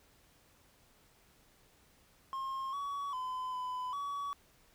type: tone with pitch steps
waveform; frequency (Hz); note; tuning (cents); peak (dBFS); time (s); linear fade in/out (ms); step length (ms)
triangle; 1069 / 1128 / 1017 / 1005 / 1133; C6 / C#6 / C6 / B5 / C#6; +37 / +30 / -50 / +30 / +37; -34; 2.33-4.33; 0; 400
effects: pink hiss -66 dBFS RMS until 4.74 s